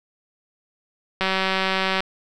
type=click train; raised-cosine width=0.3 ms; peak=-6 dBFS; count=152; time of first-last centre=1.21-2.005 s; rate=190 Hz; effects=none

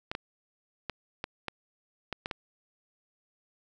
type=clicks; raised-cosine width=0.3 ms; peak=-17 dBFS; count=8; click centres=0.115 / 0.151 / 0.897 / 1.241 / 1.483 / 2.127 / 2.259 / 2.312 s; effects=none

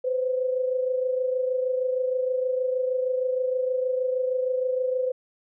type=tone pair together; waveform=sine; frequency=508 / 534.4 Hz; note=B4 / C5; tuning=+49 / +36 cents; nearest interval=minor second; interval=87 cents; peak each=-23 / -31 dBFS; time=0.04-5.12 s; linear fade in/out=10 ms; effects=none

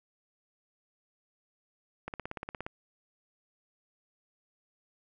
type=click train; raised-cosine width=0.5 ms; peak=-22 dBFS; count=11; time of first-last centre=2.08-2.665 s; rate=17.1 Hz; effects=none

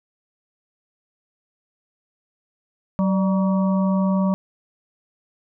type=harmonic tone with a mistuned harmonic; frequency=189.4 Hz; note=F#3; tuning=41 cents sharp; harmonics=1 / 3 / 5 / 6; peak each=-17 / -27 / -31 / -33 dBFS; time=2.99-4.34 s; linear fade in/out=0 ms; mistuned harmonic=3; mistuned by=+68 cents; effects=none

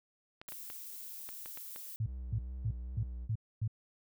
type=clicks; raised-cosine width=0.3 ms; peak=-31 dBFS; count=8; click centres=0.415 / 0.487 / 0.522 / 0.701 / 1.29 / 1.459 / 1.574 / 1.761 s
type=noise; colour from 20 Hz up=violet; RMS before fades=-46 dBFS; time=0.48-1.96 s; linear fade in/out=0 ms
type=tone bursts; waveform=sine; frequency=110 Hz; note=A2; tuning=in tune; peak=-30 dBFS; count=6; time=2-3.678 s; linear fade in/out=5 ms; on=63 ms; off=260 ms
type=tone with vibrato; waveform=triangle; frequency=62 Hz; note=B1; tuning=7 cents sharp; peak=-37 dBFS; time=2.04-3.29 s; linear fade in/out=50 ms; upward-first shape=sine; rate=2.4 Hz; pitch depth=50 cents each way
effects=none

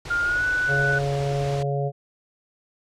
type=band-stop noise; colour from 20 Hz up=pink; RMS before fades=-35 dBFS; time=0.05-1.63 s; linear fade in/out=5 ms; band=160 to 260 Hz; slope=96 dB/octave
type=tone with pitch glide; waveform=sine; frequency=1409 to 1485.9 Hz; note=F6 to F#6; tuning=+15 to +7 cents; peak=-20 dBFS; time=0.1-0.99 s; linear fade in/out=10 ms; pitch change=+92 cents; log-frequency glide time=0.23-0.45 s
type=harmonic tone; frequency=140.4 Hz; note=C#3; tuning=22 cents sharp; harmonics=1 / 3 / 4 / 5; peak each=-24 / -29 / -30 / -31 dBFS; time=0.67-1.92 s; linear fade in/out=50 ms
effects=low-pass 6000 Hz 12 dB/octave

